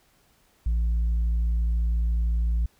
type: tone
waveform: sine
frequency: 57 Hz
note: A#1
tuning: 38 cents flat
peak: -18 dBFS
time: 0.66-2.66 s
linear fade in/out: 5 ms
effects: tanh soft clip ceiling -20 dBFS + pink hiss -63 dBFS RMS until 2.79 s